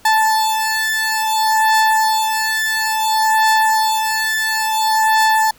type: beating tone pair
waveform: 30% pulse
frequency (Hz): 877 / 877.58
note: A5 / A5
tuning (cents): -6 / -5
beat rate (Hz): 0.58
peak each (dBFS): -14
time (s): 0.05-5.51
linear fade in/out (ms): 5
effects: pink hiss -48 dBFS RMS until 5.58 s